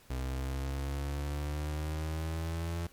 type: exponential sweep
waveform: 35% pulse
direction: up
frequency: 63.9 to 85.4 Hz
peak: -31 dBFS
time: 0.1-2.87 s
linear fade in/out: 5 ms
effects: pink hiss -60 dBFS RMS until 2.92 s + MP3 96 kbps